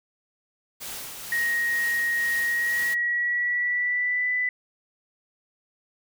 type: noise with tremolo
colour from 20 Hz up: white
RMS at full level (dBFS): -35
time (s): 0.8-2.95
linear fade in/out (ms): 20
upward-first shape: triangle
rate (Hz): 2.1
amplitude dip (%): 40
type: tone with pitch glide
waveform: sine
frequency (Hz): 1880 to 1991.8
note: A#6 to B6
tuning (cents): +14 to +14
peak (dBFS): -22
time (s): 1.32-4.49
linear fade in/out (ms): 2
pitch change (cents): +100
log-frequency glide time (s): 2.42-4.3
effects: none